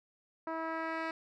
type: tone with low-pass filter sweep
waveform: 10% pulse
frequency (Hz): 324.1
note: E4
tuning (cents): -29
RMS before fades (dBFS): -37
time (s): 0.47-1.11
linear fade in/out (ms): 2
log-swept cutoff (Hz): 1100 to 3000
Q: 1.1
effects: none